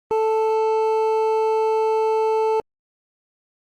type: tone pair together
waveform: triangle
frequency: 440 / 880 Hz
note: A4 / A5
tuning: 0 / 0 cents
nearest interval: octave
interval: 1200 cents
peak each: -16 / -21 dBFS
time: 0.11-2.6 s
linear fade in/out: 0 ms
effects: Opus 24 kbps